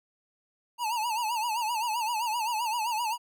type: tone with vibrato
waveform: square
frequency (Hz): 910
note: A#5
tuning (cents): -42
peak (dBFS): -28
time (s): 0.78-3.18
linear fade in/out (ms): 50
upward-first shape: sine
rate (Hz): 7.7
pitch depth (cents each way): 120
effects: none